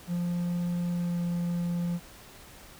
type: tone with pitch glide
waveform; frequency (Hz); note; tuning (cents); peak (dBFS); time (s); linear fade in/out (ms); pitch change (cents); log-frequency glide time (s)
triangle; 174.61 to 173.3; F3 to F3; 0 to -13; -25; 0.07-2; 50; -13; 0.93-1.18
effects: pink hiss -50 dBFS RMS until 2.79 s